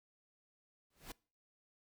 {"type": "noise with exponential growth", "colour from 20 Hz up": "pink", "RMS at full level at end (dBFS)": -44, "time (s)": [0.9, 1.12], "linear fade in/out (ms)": 5, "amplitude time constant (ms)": 46, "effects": ["noise-tail reverb RT60 0.4 s tail -24 dB re dry"]}